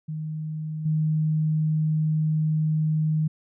sine tone with level steps, 155.56 Hz, D#3, in tune, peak -28 / -20 dBFS, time 0.08-3.28 s, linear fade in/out 10 ms, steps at 0.85 s, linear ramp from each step 10 ms, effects none

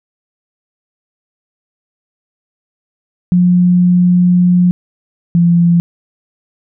sine tone pair in turn, 178.4 / 171.52 Hz, F3 / F3, +37 / -31 cents, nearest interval minor second, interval 68 cents, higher first, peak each -6 dBFS, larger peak neither, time 3.32-4.71 / 5.35-5.8 s, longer first, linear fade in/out 0 ms, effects none

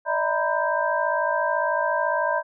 sine tone cluster, 592 / 646 / 944 / 1002 / 1574 Hz, D5 / E5 / A#5 / B5 / G6, +14 / -35 / +22 / +25 / +7 cents, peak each -27 dBFS, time 0.05-2.43 s, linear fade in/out 50 ms, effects none

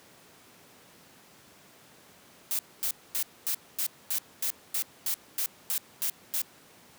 blue noise bursts, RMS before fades -29 dBFS, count 13, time 2.51-6.417 s, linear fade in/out 0 ms, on 79 ms, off 240 ms, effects pink hiss -55 dBFS RMS until 6.98 s + high-pass 150 Hz 12 dB/octave

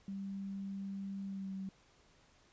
sine tone with pitch glide, 196 to 192.08 Hz, G3 to G3, 0 to -35 cents, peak -39 dBFS, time 0.08-1.69 s, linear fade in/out 2 ms, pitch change -35 cents, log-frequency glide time 1.26-1.51 s, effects pink hiss -67 dBFS RMS until 2.52 s + resampled to 16000 Hz

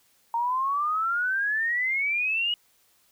sine exponential sweep, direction up, 918 to 2923 Hz, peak -23 dBFS, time 0.34-2.54 s, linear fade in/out 2 ms, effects white hiss -64 dBFS RMS until 3.11 s

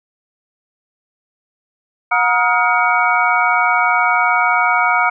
sine tone cluster, 724 / 949 / 1259 / 1422 / 2246 Hz, F#5 / A#5 / D#6 / F6 / C#7, -38 / +31 / +20 / +31 / +22 cents, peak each -18 dBFS, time 2.11-5.1 s, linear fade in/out 10 ms, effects none

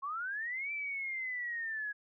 sine linear two-way sweep, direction up then down, 1069 to 2344 to 1660 Hz, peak -35 dBFS, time 0.02-1.93 s, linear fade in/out 20 ms, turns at 0.72 s, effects none

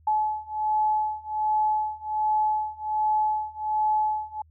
sine beating tone pair, 856 / 857.3 Hz, A5 / A5, -48 / -45 cents, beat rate 1.3 Hz, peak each -26 / -25 dBFS, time 0.07-4.42 s, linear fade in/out 5 ms, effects added 79 Hz sine -54 dBFS peak until 4.5 s

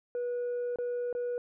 sine tone with dropouts, 486.3 Hz, B4, 27 cents flat, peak -28 dBFS, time 0.15-1.38 s, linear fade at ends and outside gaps 1 ms, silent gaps 0.759-0.786 / 1.128-1.15 s, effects tanh soft clip ceiling -29 dBFS

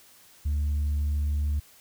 sine tone with tanh clipping, 73.42 Hz, D2, in tune, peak -24 dBFS, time 0.45-1.6 s, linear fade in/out 10 ms, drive 1 dB, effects white hiss -55 dBFS RMS until 1.8 s

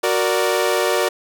sawtooth chord, Gb augmented, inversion none, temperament equal, 370 / 466.2 / 587.3 Hz, Gb4 / Bb4 / D5, 0 / 0 / 0 cents, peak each -17 dBFS, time 0.03-1.09 s, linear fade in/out 10 ms, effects none

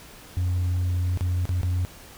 sine tone with dropouts, 89.7 Hz, F2, 47 cents sharp, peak -19 dBFS, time 0.37-1.85 s, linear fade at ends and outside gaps 0 ms, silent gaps 1.174-1.209 / 1.454-1.492 / 1.613-1.632 s, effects tanh soft clip ceiling -20 dBFS + pink hiss -46 dBFS RMS until 2.17 s

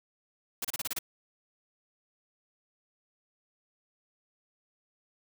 white noise bursts, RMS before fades -33 dBFS, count 7, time 0.62-0.989 s, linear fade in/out 5 ms, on 27 ms, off 30 ms, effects none

